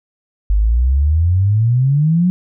sine exponential sweep, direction up, 48.78 to 185 Hz, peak -10 dBFS, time 0.5-2.3 s, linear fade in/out 0 ms, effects none

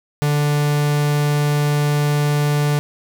45% pulse tone, 146.83 Hz, D3, in tune, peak -15 dBFS, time 0.22-2.79 s, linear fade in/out 0 ms, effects none

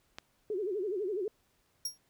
click, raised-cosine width 0.2 ms, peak -23 dBFS, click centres 0.185 s
sine tone with vibrato, 394.1 Hz, G4, 9 cents sharp, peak -31 dBFS, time 0.5-1.28 s, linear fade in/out 2 ms, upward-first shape sine, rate 12 Hz, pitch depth 180 cents each way
sawtooth tone with exponential decay, 5600 Hz, F8, 4 cents sharp, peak -27 dBFS, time 1.85-1.98 s, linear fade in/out 5 ms, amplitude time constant 27 ms
effects pink hiss -72 dBFS RMS until 2.09 s

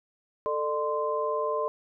sine tone cluster, 442.8 / 600 / 1039 Hz, A4 / D5 / C6, +11 / +37 / -12 cents, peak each -30 dBFS, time 0.46-1.68 s, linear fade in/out 0 ms, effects none

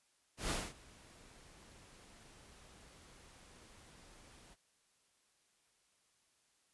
pink noise with ADSR envelope, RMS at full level -36 dBFS, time 0.37-4.56 s, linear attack 130 ms, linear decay 230 ms, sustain -24 dB, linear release 33 ms, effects white hiss -75 dBFS RMS until 6.73 s + resampled to 24000 Hz

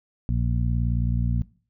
harmonic tone, 58.8 Hz, A#1, 16 cents sharp, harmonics 1 / 2 / 3 / 4, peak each -24 / -25 / -30 / -33 dBFS, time 0.29-1.42 s, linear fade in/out 0 ms, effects noise-tail reverb RT60 0.4 s tail -19 dB re dry

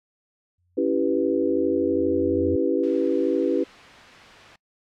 sine tone with exponential growth, 88.8 Hz, F2, 29 cents sharp, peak -27 dBFS, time 0.58-2.56 s, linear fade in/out 5 ms, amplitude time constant 430 ms
sine chord, C# half-diminished seventh, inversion none, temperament equal, 277.2 / 329.6 / 392 / 493.9 Hz, C#4 / E4 / G4 / B4, 0 / 0 / 0 / 0 cents, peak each -25 / -24 / -25 / -25 dBFS, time 0.77-3.64 s, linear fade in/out 10 ms
white noise, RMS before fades -44 dBFS, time 2.83-4.56 s, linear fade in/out 5 ms
effects noise-tail reverb RT60 0.1 s tail -23 dB re dry + low-pass 3000 Hz 12 dB/octave

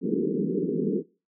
white band-pass noise, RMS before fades -26 dBFS, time 0.01-1.03 s, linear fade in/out 50 ms, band 160 to 450 Hz, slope 96 dB/octave, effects noise-tail reverb RT60 0.3 s tail -19 dB re dry

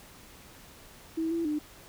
sine tone with pitch steps, 324 / 333.9 / 300.6 Hz, E4 / E4 / D4, -30 / +22 / +40 cents, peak -27 dBFS, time 1.17-1.59 s, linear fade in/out 10 ms, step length 140 ms, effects pink hiss -52 dBFS RMS until 1.88 s

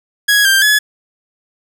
sawtooth tone with pitch steps, 1664 / 1581 / 1700 Hz, G#6 / G6 / G#6, +3 / +14 / +40 cents, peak -5 dBFS, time 0.28-0.79 s, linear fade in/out 10 ms, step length 170 ms, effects none

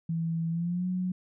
sine tone with pitch glide, 164.81 to 182.87 Hz, E3 to F#3, 0 to -20 cents, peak -27 dBFS, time 0.09-1.12 s, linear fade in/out 5 ms, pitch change +180 cents, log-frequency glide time 0.5-0.87 s, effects none

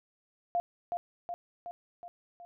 sine tone with echo, 698.5 Hz, F5, in tune, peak -26 dBFS, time 0.55-0.6 s, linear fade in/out 0 ms, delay 370 ms, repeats 5, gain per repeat -4 dB, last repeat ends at 2.45 s, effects none

